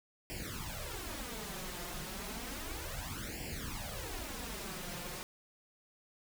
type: noise with flanger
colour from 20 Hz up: pink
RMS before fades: -42 dBFS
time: 0.3-5.23 s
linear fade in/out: 0 ms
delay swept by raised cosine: 0.39 to 5.69 ms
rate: 0.32 Hz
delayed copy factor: +0.9
effects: none